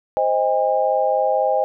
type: tone cluster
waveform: sine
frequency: 522 / 626 / 808 Hz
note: C5 / D#5 / G#5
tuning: -4 / +10 / -48 cents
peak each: -20 dBFS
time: 0.17-1.64 s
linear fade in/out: 0 ms
effects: none